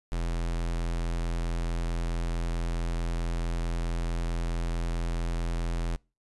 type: tone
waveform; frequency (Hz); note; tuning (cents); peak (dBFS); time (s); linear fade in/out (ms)
square; 42.29; E1; +45; -28; 0.12-5.96; 0
effects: noise-tail reverb RT60 0.3 s tail -26 dB re dry + resampled to 24000 Hz